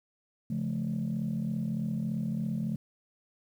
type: chord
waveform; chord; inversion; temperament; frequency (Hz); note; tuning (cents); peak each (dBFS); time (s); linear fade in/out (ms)
sine; Db augmented; none; just; 138.59 / 173.24 / 216.5; Db3 / F3 / A3; 0 / -14 / -28; -34 / -33 / -31; 0.5-2.76; 5
effects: tanh soft clip ceiling -24 dBFS + 10-bit